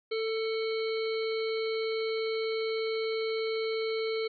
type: harmonic tone with a mistuned harmonic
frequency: 444.2 Hz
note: A4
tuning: 16 cents sharp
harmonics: 1 / 3 / 5 / 7 / 9 / 10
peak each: -29 / -44 / -40 / -46 / -44 / -44 dBFS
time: 0.11-4.28 s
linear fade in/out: 10 ms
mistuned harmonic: 10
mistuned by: -49 cents
effects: none